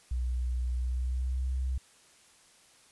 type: tone with pitch glide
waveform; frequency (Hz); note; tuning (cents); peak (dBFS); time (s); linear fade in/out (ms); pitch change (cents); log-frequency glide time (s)
sine; 61.74 to 64.66; B1 to C2; 0 to -20; -28; 0.11-1.78; 5; +80; 0.75-1.48
effects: white hiss -60 dBFS RMS until 2.91 s + resampled to 24000 Hz